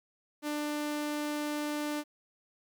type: tone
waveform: sawtooth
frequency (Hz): 297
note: D4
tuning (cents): +20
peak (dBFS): -28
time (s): 0.42-2.04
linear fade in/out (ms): 50
effects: 11-bit